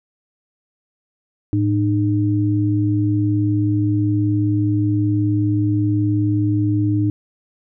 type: tone pair together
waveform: sine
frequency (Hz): 107.7 / 304.2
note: A2 / D#4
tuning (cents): -37 / -39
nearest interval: octave + tritone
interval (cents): 1798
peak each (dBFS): -17 / -18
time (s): 1.53-7.1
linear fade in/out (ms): 0
effects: none